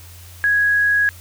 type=tone; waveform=sine; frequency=1661.2 Hz; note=G#6; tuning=in tune; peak=-13 dBFS; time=0.44-1.09 s; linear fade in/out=0 ms; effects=added 87 Hz sine -39 dBFS peak until 1.2 s + white hiss -44 dBFS RMS until 1.2 s